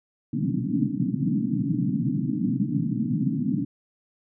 white band-pass noise, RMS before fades -25 dBFS, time 0.33-3.65 s, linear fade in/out 10 ms, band 120 to 300 Hz, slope 96 dB/octave, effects none

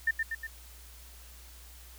sine tone with echo, 1800 Hz, A6, 39 cents sharp, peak -23 dBFS, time 0.07-0.11 s, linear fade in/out 5 ms, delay 120 ms, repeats 3, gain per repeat -4 dB, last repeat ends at 0.47 s, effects added 60 Hz sine -50 dBFS peak until 1.98 s + white hiss -54 dBFS RMS until 1.98 s

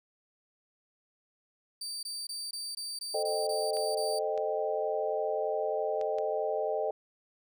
30% pulse tone bursts, 4638 Hz, D8, 22 cents flat, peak -33 dBFS, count 10, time 1.81-4.19 s, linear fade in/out 5 ms, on 220 ms, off 20 ms
sine chord, A half-diminished seventh, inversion none, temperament equal with one note detuned, 440 / 523.3 / 614.8 / 784 Hz, A4 / C5 / Eb5 / G5, 0 / 0 / -21 / 0 cents, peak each -33 / -37 / -32 / -36 dBFS, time 3.14-6.91 s, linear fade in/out 5 ms
clicks, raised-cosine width 0.2 ms, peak -30 dBFS, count 4, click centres 3.769 / 4.377 / 6.013 / 6.185 s
effects none

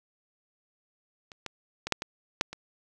clicks, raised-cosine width 0.2 ms, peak -28 / -18 / -16 / -6 / -16 / -6 / -22 dBFS, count 7, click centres 1.318 / 1.463 / 1.87 / 1.923 / 2.021 / 2.411 / 2.53 s, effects none

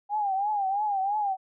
sine tone with vibrato, 806 Hz, G5, 48 cents sharp, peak -24 dBFS, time 0.09-1.37 s, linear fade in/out 50 ms, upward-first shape triangle, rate 3 Hz, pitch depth 120 cents each way, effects none

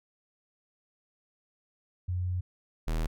sine / square tone pair in turn, 90.3 / 40.07 Hz, F#2 / E1, -42 / -48 cents, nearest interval octave + major second, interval 1406 cents, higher first, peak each -28 dBFS, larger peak neither, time 2.08-2.41 / 2.87-3.07 s, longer first, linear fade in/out 10 ms, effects none

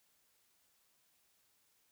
silence, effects white hiss -74 dBFS RMS until 1.91 s

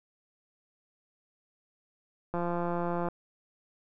click train, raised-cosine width 1 ms, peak -19 dBFS, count 130, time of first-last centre 2.34-3.086 s, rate 173 Hz, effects none

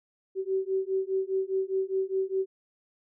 sine beating tone pair, 380 / 384.9 Hz, F#4 / G4, +46 / -32 cents, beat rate 4.9 Hz, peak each -29 / -29 dBFS, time 0.35-2.46 s, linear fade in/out 50 ms, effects none

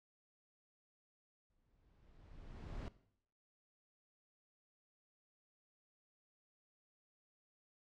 brown noise with exponential growth, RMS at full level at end -42 dBFS, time 1.5-2.88 s, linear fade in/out 0 ms, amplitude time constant 300 ms, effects noise-tail reverb RT60 0.7 s tail -17 dB re dry + low-pass 5000 Hz 12 dB/octave

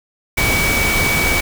sine tone in noise, 2272 Hz, C#7, 42 cents sharp, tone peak -17 dBFS, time 0.37-1.41 s, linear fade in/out 10 ms, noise pink, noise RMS -18 dBFS, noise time 0.37-1.41 s, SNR -2 dB, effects none

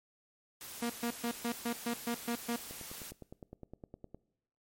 white noise, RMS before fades -46 dBFS, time 0.61-3.11 s, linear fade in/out 0 ms
sawtooth tone bursts, 236.1 Hz, A#3, 22 cents sharp, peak -28 dBFS, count 9, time 0.82-2.562 s, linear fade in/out 5 ms, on 78 ms, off 130 ms
click train, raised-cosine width 2 ms, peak -33 dBFS, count 15, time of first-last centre 2.71-4.146 s, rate 9.75 Hz
effects noise-tail reverb RT60 0.8 s tail -21 dB re dry + MP3 64 kbps

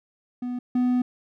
triangle tone pair in turn, 246.9 / 248.8 Hz, B3 / B3, 0 / +13 cents, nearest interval unison, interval 13 cents, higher second, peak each -25 / -17 dBFS, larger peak second, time 0.42-0.59 / 0.75-1.02 s, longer second, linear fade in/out 5 ms, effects none

